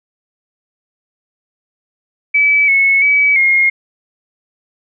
sine tone with pitch steps, 2297 / 2196 / 2283 / 2142 Hz, D7 / C#7 / D7 / C7, -39 / -17 / -50 / +40 cents, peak -8 dBFS, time 2.34-3.7 s, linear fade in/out 10 ms, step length 340 ms, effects none

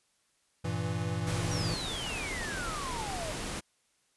square chord, E diminished, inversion first, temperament equal, 98 / 116.54 / 164.81 Hz, G2 / Bb2 / E3, 0 / 0 / 0 cents, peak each -36 dBFS, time 0.64-1.75 s, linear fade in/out 10 ms
pink noise, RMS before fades -37 dBFS, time 1.26-3.61 s, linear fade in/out 20 ms
sine exponential sweep, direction down, 5850 to 597 Hz, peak -37 dBFS, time 1.51-3.32 s, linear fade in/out 5 ms
effects white hiss -72 dBFS RMS until 4.16 s + resampled to 24000 Hz

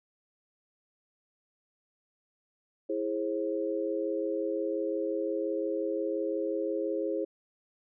sine chord, E augmented, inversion none, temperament equal with one note detuned, 329.6 / 415.3 / 533.9 Hz, E4 / G#4 / B#4, 0 / 0 / +35 cents, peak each -33 dBFS, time 2.89-7.25 s, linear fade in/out 10 ms, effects none

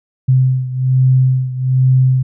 sine beating tone pair, 129.3 / 130.5 Hz, C3 / C3, -20 / -4 cents, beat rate 1.2 Hz, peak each -11 / -15 dBFS, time 0.28-2.23 s, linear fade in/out 10 ms, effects none

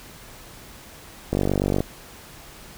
click train, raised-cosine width 2 ms, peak -8 dBFS, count 24, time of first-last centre 1.33-1.805 s, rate 48.4 Hz, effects pink hiss -44 dBFS RMS until 2.77 s

